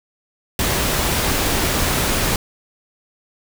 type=noise; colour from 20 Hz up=pink; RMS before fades=-19 dBFS; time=0.59-2.36 s; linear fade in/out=2 ms; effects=none